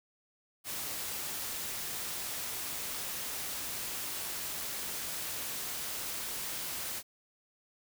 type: noise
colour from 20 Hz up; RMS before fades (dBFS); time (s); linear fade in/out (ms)
white; -38; 0.64-7.03; 50
effects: none